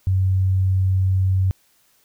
sine tone, 94.4 Hz, F#2, 35 cents sharp, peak -15 dBFS, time 0.07-1.51 s, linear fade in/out 0 ms, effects white hiss -60 dBFS RMS until 2.04 s

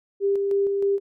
sine tone with tremolo, 397.8 Hz, G4, 25 cents sharp, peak -18 dBFS, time 0.2-1 s, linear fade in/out 50 ms, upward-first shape square, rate 3.2 Hz, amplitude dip 30%, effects none

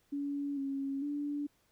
sine tone with pitch steps, 284.1 / 274.3 / 290 Hz, C#4 / C#4 / D4, +43 / -18 / -22 cents, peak -33 dBFS, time 0.12-1.47 s, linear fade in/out 10 ms, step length 450 ms, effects pink hiss -72 dBFS RMS until 1.71 s

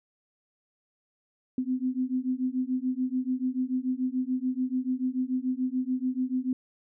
sine beating tone pair, 252.5 / 259.4 Hz, B3 / C4, +39 / -15 cents, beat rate 6.9 Hz, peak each -29 dBFS, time 1.58-6.53 s, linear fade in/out 2 ms, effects none

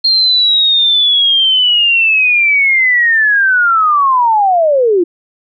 sine linear sweep, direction down, 4228 to 329.6 Hz, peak -7 dBFS, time 0.04-5.04 s, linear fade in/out 10 ms, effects none

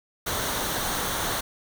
pink noise with comb filter, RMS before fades -28 dBFS, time 0.26-1.41 s, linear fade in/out 10 ms, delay 0.4 ms, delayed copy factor -0.5, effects none

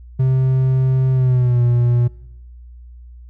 triangle tone with pitch glide, 130.81 to 120.65 Hz, C3 to B2, 0 to -40 cents, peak -10 dBFS, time 0.19-2.08 s, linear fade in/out 10 ms, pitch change -140 cents, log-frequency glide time 1.12-1.62 s, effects noise-tail reverb RT60 0.8 s tail -21 dB re dry + added 60 Hz sine -36 dBFS peak until 3.29 s

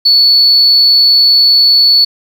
sine tone, 4435 Hz, C#8, in tune, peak -3 dBFS, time 0.05-2.05 s, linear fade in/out 10 ms, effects tanh soft clip ceiling 0 dBFS + 7-bit

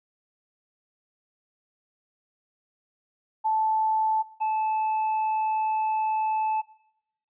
sine / triangle tone pair in turn, 875 / 870.6 Hz, A5 / A5, -10 / -19 cents, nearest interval unison, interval 9 cents, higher first, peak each -21 dBFS, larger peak neither, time 3.44-4.23 / 4.4-6.62 s, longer second, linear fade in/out 20 ms, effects noise-tail reverb RT60 0.8 s tail -20 dB re dry + resampled to 8000 Hz

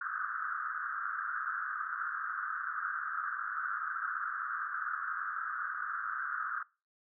pink band-pass noise, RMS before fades -37 dBFS, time 0.01-6.63 s, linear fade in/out 5 ms, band 1200 to 1600 Hz, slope 96 dB/octave, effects noise-tail reverb RT60 0.3 s tail -22 dB re dry

